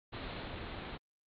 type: low-pass noise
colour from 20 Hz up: pink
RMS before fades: -43 dBFS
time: 0.12-0.98 s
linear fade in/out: 20 ms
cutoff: 4200 Hz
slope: 96 dB/octave
effects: Opus 48 kbps